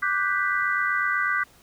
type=chord; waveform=sine; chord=G major seventh; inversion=second; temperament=equal; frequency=1174.7 / 1480 / 1568 / 1975.5 Hz; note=D6 / F#6 / G6 / B6; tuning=0 / 0 / 0 / 0 cents; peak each=-27 / -27 / -27 / -27 dBFS; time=0.02-1.44 s; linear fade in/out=10 ms; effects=pink hiss -55 dBFS RMS until 1.62 s